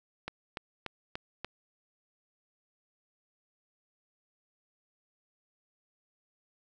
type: click train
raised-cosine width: 0.3 ms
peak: -20 dBFS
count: 5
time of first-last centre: 0.28-1.446 s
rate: 3.43 Hz
effects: none